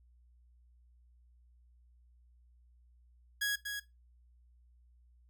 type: tone with echo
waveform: sawtooth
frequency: 1661.2 Hz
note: G#6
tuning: in tune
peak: -27 dBFS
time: 3.41-3.56 s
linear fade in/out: 10 ms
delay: 240 ms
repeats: 1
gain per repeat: -6 dB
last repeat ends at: 3.8 s
effects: noise-tail reverb RT60 0.2 s tail -17 dB re dry + added 60 Hz sine -61 dBFS peak until 5.29 s